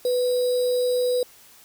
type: tone with sample-and-hold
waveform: sine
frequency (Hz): 496.6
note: B4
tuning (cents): +9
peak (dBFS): -19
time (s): 0.05-1.23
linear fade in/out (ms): 2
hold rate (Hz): 4410
effects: white hiss -51 dBFS RMS until 1.64 s